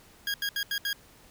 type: tone bursts at uneven times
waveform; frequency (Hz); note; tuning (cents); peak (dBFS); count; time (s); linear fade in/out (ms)
20% pulse; 1635; G#6; -28; -23; 5; 0.27-0.34 / 0.42-0.49 / 0.56-0.63 / 0.71-0.78 / 0.85-0.93; 2
effects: pink hiss -56 dBFS RMS until 1.3 s